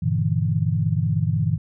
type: chord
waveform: sine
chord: E half-diminished seventh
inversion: first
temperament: just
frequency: 98.89 / 118.67 / 148.33 / 164.81 Hz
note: G2 / Bb2 / D3 / E3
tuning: +16 / +31 / +18 / 0 cents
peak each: -24 dBFS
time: 0.02-1.58 s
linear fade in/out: 10 ms
effects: none